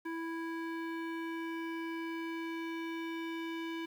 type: tone with low-pass filter sweep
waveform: square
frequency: 329.6 Hz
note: E4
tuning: in tune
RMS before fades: -39 dBFS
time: 0.05-3.86 s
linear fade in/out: 10 ms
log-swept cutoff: 1800 to 2800 Hz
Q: 2.1
effects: 10-bit